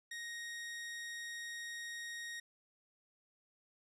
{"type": "tone", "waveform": "sawtooth", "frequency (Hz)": 1872, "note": "A#6", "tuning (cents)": 7, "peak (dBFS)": -39, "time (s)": [0.11, 2.4], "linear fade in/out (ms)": 5, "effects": ["low-pass 10000 Hz 12 dB/octave"]}